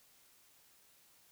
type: silence
effects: white hiss -66 dBFS RMS until 1.31 s